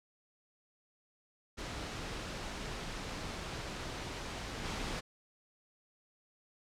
pink noise with level steps, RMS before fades -41 / -38 dBFS, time 1.57-5.01 s, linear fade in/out 20 ms, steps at 4.63 s, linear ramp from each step 20 ms, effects low-pass 6000 Hz 12 dB/octave

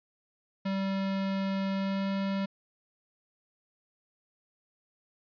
square tone with pitch glide, 194 to 195.35 Hz, G3 to G3, -18 to -6 cents, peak -29 dBFS, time 0.65-2.46 s, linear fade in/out 10 ms, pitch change +12 cents, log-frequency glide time 1.72-2.09 s, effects resampled to 11025 Hz

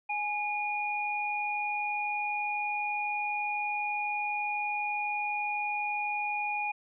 sine tone pair together, 834 / 2438 Hz, G#5 / D#7, +7 / -36 cents, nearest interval octave + perfect fifth, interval 1857 cents, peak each -32 / -32 dBFS, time 0.09-6.72 s, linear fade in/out 10 ms, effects none

